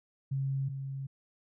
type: tone pair in turn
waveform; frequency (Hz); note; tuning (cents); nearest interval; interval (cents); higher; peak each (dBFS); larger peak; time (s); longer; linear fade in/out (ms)
sine; 135.9 / 135.9; C#3 / C#3; -34 / -34; unison; 0; neither; -29 / -35; first; 0.31-0.69 / 0.69-1.07; neither; 10
effects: none